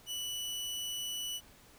sawtooth tone, 2960 Hz, F#7, in tune, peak -33 dBFS, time 0.06-1.41 s, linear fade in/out 50 ms, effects pink hiss -59 dBFS RMS until 1.78 s

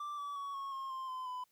triangle tone with pitch steps, 1174.7 / 1148.5 / 1122.9 / 1097.9 / 1073.5 / 1049.6 / 1026.2 / 1003.3 Hz, D6 / D6 / C#6 / C#6 / C6 / C6 / C6 / B5, 0 / -39 / +22 / -17 / +44 / +5 / -34 / +27 cents, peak -37 dBFS, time 0-1.44 s, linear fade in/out 5 ms, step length 180 ms, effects white hiss -75 dBFS RMS until 1.51 s

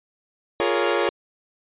sawtooth chord, Bb minor seventh, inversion second, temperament equal with one note detuned, 349.2 / 415.3 / 466.2 / 560.5 Hz, F4 / Ab4 / Bb4 / Db5, 0 / 0 / 0 / +19 cents, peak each -21 dBFS, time 0.6-1.09 s, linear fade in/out 0 ms, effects resampled to 8000 Hz

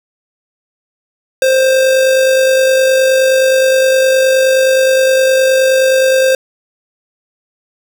square tone with amplitude modulation, 525 Hz, C5, 6 cents sharp, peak -7 dBFS, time 1.42-6.35 s, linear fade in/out 2 ms, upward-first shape sine, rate 49.6 Hz, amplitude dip 30%, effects none

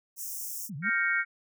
white high-pass noise, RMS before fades -37 dBFS, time 0.16-0.7 s, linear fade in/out 50 ms, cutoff 5400 Hz, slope 96 dB/octave
sine linear two-way sweep, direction down then up, 233.1 to 127.4 to 233.1 Hz, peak -35 dBFS, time 0.69-0.9 s, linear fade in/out 10 ms, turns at 0.76 s
sine chord, G half-diminished seventh, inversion third, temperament equal, 1396.9 / 1568 / 1864.7 / 2217 Hz, F6 / G6 / Bb6 / Db7, 0 / 0 / 0 / 0 cents, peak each -30 dBFS, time 0.82-1.25 s, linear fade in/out 50 ms
effects none

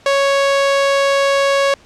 sawtooth tone, 554.4 Hz, C#5, in tune, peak -8 dBFS, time 0.06-1.74 s, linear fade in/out 2 ms, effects pink hiss -47 dBFS RMS until 1.85 s + low-pass 6000 Hz 12 dB/octave

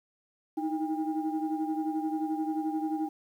sine tone cluster, 310.2 / 321.6 / 802 Hz, D#4 / E4 / G5, -5 / -43 / +39 cents, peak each -30 / -34 / -35 dBFS, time 0.57-3.09 s, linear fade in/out 10 ms, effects tanh soft clip ceiling -20 dBFS + 10-bit

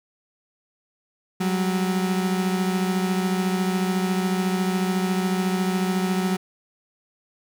35% pulse beating tone pair, 185 / 199 Hz, F#3 / G3, 0 / +26 cents, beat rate 14 Hz, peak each -20 / -27 dBFS, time 1.4-6.37 s, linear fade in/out 10 ms, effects none

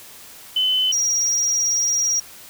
sine / triangle tone pair in turn, 3032 / 5694 Hz, F#7 / F8, +42 / +33 cents, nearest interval major seventh, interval 1091 cents, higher second, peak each -16 dBFS, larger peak neither, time 0.56-0.92 / 0.92-2.2 s, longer second, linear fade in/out 5 ms, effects white hiss -42 dBFS RMS until 2.49 s

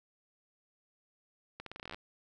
accelerating click train, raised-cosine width 0.3 ms, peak -27 dBFS, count 13, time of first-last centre 1.6-1.945 s, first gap 63 ms, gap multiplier 0.84, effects none

